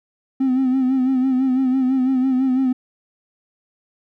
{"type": "tone with vibrato", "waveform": "triangle", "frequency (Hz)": 260, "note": "C4", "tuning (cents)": -11, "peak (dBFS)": -12, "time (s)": [0.4, 2.73], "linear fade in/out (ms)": 10, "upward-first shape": "sine", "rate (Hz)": 6, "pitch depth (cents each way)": 53, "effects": ["tanh soft clip ceiling -10 dBFS"]}